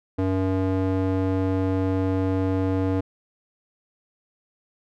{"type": "tone with band-pass filter", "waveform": "square", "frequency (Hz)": 94.5, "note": "F#2", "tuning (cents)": 37, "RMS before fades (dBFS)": -23, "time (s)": [0.18, 3.01], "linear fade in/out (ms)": 10, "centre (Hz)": 350, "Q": 0.97, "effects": []}